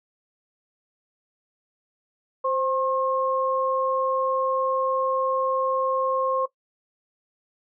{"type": "tone pair together", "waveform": "sine", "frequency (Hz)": [523.3, 1073.5], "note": ["C5", "C6"], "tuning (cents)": [0, 44], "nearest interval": "octave", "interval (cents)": 1244, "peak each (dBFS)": -24, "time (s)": [2.44, 6.46], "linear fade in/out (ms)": 10, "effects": ["noise-tail reverb RT60 0.1 s tail -17 dB re dry"]}